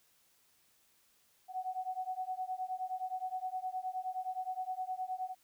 sine beating tone pair, 740 / 749.6 Hz, F#5 / F#5, 0 / +22 cents, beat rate 9.6 Hz, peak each -39 / -39 dBFS, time 1.48-5.35 s, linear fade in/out 50 ms, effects white hiss -70 dBFS RMS until 5.43 s

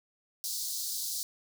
pink high-pass noise, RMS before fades -35 dBFS, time 0.44-1.23 s, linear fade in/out 0 ms, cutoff 4100 Hz, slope 48 dB/octave, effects none

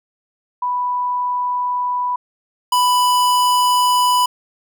sine / square tone pair in turn, 987.8 / 991.6 Hz, B5 / B5, 0 / +7 cents, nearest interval unison, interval 7 cents, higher second, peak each -17 / -13 dBFS, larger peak second, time 0.62-2.16 / 2.72-4.26 s, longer neither, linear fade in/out 5 ms, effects none

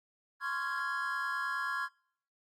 triangle chord, Db major seventh, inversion third, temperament just, 1039.4 / 1108.7 / 1385.9 / 1663.1 Hz, C6 / Db6 / F6 / Ab6, -12 / 0 / -14 / +2 cents, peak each -38 / -38 / -36 / -34 dBFS, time 0.4-1.89 s, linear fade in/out 50 ms, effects noise-tail reverb RT60 0.6 s tail -25 dB re dry + Opus 24 kbps

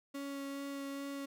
35% pulse tone with vibrato, 278.2 Hz, C#4, 6 cents sharp, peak -38 dBFS, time 0.14-1.26 s, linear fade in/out 10 ms, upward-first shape sine, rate 2.4 Hz, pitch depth 9 cents each way, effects none

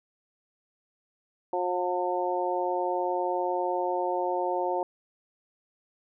harmonic tone, 179.5 Hz, F3, 48 cents sharp, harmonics 2 / 3 / 4 / 5, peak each -31 / -31 / -31 / -31 dBFS, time 1.53-4.83 s, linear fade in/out 2 ms, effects none

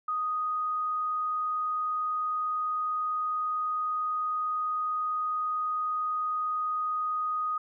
sine tone, 1244.5 Hz, D#6, in tune, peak -27 dBFS, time 0.08-7.58 s, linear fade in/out 5 ms, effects none

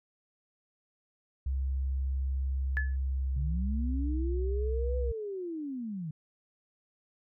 sine tone with pitch glide, 66.7 to 64.35 Hz, C2 to C2, +34 to -28 cents, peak -28 dBFS, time 1.46-5.12 s, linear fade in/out 5 ms, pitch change -62 cents, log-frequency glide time 2.96-4.43 s
sine tone with exponential decay, 1720 Hz, A6, 40 cents flat, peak -26 dBFS, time 2.77-2.96 s, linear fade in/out 0 ms, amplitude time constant 41 ms
sine linear two-way sweep, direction up then down, 128.9 to 501 to 147.5 Hz, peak -34 dBFS, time 3.36-6.11 s, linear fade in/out 5 ms, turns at 4.97 s
effects none

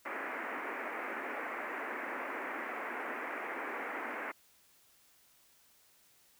white band-pass noise, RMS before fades -40 dBFS, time 0.05-4.32 s, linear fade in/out 10 ms, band 240 to 2200 Hz, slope 48 dB/octave, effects white hiss -66 dBFS RMS until 6.39 s

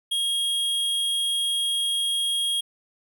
square tone, 3267 Hz, G#7, 29 cents flat, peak -23 dBFS, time 0.11-2.61 s, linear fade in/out 10 ms, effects none

